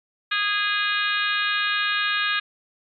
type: harmonic tone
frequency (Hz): 412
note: G#4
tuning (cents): -14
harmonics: 3 / 4 / 5 / 6 / 7 / 8 / 9 / 10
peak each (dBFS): -28 / -24 / -34 / -28 / -31 / -33 / -29 / -37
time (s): 0.31-2.4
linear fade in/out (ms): 10
effects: MP3 96 kbps